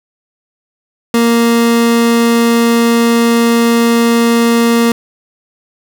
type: tone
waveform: 30% pulse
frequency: 233.1 Hz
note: A#3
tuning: in tune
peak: -5 dBFS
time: 1.14-4.92 s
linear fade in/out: 2 ms
effects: none